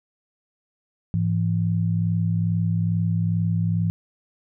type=tone pair together; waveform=sine; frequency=105.55 / 167.9 Hz; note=G#2 / E3; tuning=+29 / +32 cents; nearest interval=minor sixth; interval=803 cents; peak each=-22 dBFS; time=1.14-3.9 s; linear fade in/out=0 ms; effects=none